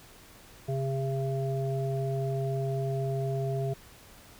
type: harmonic tone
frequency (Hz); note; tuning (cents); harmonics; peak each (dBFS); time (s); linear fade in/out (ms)
134.8; C#3; -48; 1 / 3 / 5; -29 / -34 / -36; 0.68-3.74; 10
effects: pink hiss -53 dBFS RMS until 4.39 s